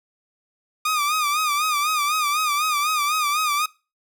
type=tone with vibrato; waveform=sawtooth; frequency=1209 Hz; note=D6; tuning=50 cents sharp; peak=-16 dBFS; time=0.85-3.66 s; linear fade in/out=5 ms; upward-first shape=sine; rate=4 Hz; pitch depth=83 cents each way; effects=noise-tail reverb RT60 0.3 s tail -22 dB re dry